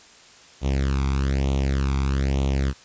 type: tone with flanger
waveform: sawtooth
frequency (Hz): 67.8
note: C#2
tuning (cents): -38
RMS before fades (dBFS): -22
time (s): 0.61-2.74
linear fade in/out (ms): 50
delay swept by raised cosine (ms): 0.3 to 0.86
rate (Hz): 1.1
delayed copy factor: +0.85
effects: white hiss -49 dBFS RMS until 2.84 s + resampled to 16000 Hz